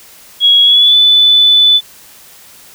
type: tone with pitch glide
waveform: sine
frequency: 3322 to 3491 Hz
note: G#7 to A7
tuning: 0 to -14 cents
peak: -4 dBFS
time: 0.4-1.81 s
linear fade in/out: 50 ms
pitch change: +86 cents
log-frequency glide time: 0.63-0.96 s
effects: white hiss -39 dBFS RMS until 2.74 s